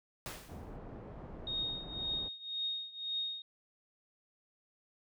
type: noise with exponential decay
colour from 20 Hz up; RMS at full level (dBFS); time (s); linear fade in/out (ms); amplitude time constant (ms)
pink; -40; 0.26-0.77; 0; 110
type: low-pass noise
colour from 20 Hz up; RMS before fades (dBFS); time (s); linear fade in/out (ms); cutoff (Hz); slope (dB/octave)
pink; -47; 0.48-2.29; 20; 770; 12
type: tone with tremolo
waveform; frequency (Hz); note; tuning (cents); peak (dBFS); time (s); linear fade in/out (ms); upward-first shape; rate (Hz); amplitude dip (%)
sine; 3722; A#7; -3; -32; 1.47-3.42; 2; triangle; 1.9; 90
effects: none